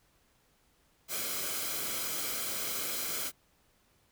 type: noise with comb filter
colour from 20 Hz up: white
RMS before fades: -35 dBFS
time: 1.08-3.32 s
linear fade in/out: 50 ms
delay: 1.1 ms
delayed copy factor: -0.55
effects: pink hiss -69 dBFS RMS until 4.11 s